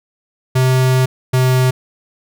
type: tone pair in turn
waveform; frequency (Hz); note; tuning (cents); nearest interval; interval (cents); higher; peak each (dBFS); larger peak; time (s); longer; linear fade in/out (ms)
square; 129.3 / 128.56; C3 / C3; -20 / -30; unison; 10; first; -11; neither; 0.55-1.06 / 1.33-1.71; first; 10
effects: none